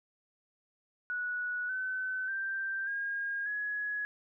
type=tone with pitch steps; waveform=sine; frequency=1469 / 1519 / 1570.8 / 1624.3 / 1679.7 Hz; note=F#6 / F#6 / G6 / G#6 / G#6; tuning=-13 / +45 / +3 / -39 / +19 cents; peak=-32 dBFS; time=1.1-4.05 s; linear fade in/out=0 ms; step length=590 ms; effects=none